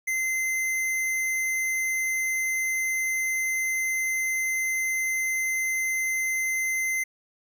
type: tone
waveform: square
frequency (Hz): 2069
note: C7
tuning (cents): -20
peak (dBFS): -25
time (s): 0.07-7.04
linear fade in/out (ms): 10
effects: none